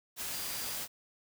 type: tone in noise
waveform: sine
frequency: 4767 Hz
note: D8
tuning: 25 cents sharp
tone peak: -46 dBFS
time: 0.29-0.78 s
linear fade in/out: 50 ms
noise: white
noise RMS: -38 dBFS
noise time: 0.16-0.88 s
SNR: -11 dB
effects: none